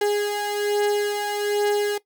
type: beating tone pair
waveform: 35% pulse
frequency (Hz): 412.3 / 413.5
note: G#4 / G#4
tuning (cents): -13 / -8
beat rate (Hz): 1.2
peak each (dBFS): -21 / -25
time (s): 0.01-1.98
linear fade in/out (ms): 5
effects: noise-tail reverb RT60 0.1 s tail -18 dB re dry